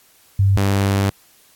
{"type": "tone pair in turn", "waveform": ["sine", "sawtooth"], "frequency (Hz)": [98, 98.8], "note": ["G2", "G2"], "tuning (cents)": [0, 14], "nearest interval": "unison", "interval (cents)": 14, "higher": "second", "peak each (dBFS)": -11, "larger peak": "neither", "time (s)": [[0.39, 0.57], [0.57, 1.1]], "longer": "second", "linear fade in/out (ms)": 5, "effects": ["white hiss -53 dBFS RMS until 1.55 s", "AAC 64 kbps"]}